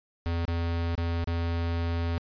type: tone with dropouts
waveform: square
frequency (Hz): 84.5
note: E2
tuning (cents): +43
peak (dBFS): -27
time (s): 0.26-2.18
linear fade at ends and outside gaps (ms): 0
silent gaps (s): 0.452-0.48 / 0.952-0.979 / 1.242-1.274
effects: resampled to 11025 Hz